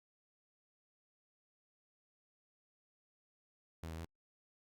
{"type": "tone with pitch steps", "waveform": "sawtooth", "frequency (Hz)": [81.8, 80.5, 82.6], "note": ["E2", "E2", "E2"], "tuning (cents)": [-13, -41, 4], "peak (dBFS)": -39, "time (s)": [3.83, 4.046], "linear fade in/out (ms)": 0, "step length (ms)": 72, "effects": ["Opus 48 kbps"]}